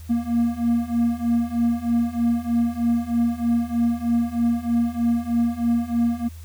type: beating tone pair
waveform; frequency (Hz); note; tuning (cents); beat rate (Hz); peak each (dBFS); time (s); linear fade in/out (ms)
triangle; 233.1 / 236.3; A#3 / A#3; 0 / +24; 3.2; -21 / -19; 0.09-6.29; 20
effects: added 81 Hz sine -36 dBFS peak until 6.44 s + white hiss -51 dBFS RMS until 6.44 s